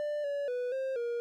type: tone with pitch steps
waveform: triangle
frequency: 592 / 570 / 493.8 / 530 / 473.6 Hz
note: D5 / C#5 / B4 / C5 / A#4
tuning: +14 / +48 / 0 / +22 / +27 cents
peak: -29 dBFS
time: 0-1.2 s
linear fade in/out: 0 ms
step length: 240 ms
effects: none